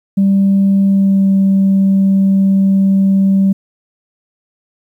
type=tone with pitch glide; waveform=sine; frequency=196 to 194.08 Hz; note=G3 to G3; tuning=0 to -17 cents; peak=-6 dBFS; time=0.17-3.53 s; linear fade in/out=10 ms; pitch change=-17 cents; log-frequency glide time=0.88-1.31 s; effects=tanh soft clip ceiling -5 dBFS + 8-bit